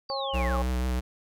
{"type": "linear sweep", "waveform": "sine", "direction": "down", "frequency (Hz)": [4708, 995], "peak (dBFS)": -34, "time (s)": [0.09, 0.59], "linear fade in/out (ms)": 5}
{"type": "harmonic tone", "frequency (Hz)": 271.9, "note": "C#4", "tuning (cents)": -33, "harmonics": [2, 3, 4], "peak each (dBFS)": [-32, -34, -35], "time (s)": [0.1, 0.62], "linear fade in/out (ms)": 0}
{"type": "tone with vibrato", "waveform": "square", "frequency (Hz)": 62.8, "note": "B1", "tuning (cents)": 30, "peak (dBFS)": -26, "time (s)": [0.33, 1.01], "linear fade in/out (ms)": 20, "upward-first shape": "triangle", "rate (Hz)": 6.1, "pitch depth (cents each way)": 34}
{"effects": []}